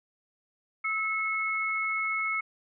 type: tone pair together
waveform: sine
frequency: 1300 / 2186 Hz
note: E6 / C#7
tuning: -24 / -25 cents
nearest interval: major sixth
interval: 899 cents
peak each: -32 / -28 dBFS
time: 0.84-2.41 s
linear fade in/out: 10 ms
effects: none